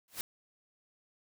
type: noise with exponential growth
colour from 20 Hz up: white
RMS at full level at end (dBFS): -33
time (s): 0.08-0.21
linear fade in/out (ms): 1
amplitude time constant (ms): 27
effects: none